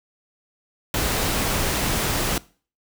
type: noise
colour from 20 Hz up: pink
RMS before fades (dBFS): -23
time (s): 0.94-2.38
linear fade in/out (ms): 2
effects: noise-tail reverb RT60 0.4 s tail -21 dB re dry